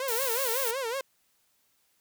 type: tone with vibrato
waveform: sawtooth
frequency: 496.7 Hz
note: B4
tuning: 10 cents sharp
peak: -26 dBFS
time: 0-1.01 s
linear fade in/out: 2 ms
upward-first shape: sine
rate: 5.4 Hz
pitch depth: 180 cents each way
type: noise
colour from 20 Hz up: blue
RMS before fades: -31 dBFS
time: 0.08-0.71 s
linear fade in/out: 2 ms
effects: white hiss -70 dBFS RMS until 2 s